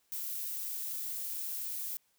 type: noise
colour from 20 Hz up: violet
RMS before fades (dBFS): -38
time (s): 0.12-1.97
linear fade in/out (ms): 0
effects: white hiss -73 dBFS RMS until 2.18 s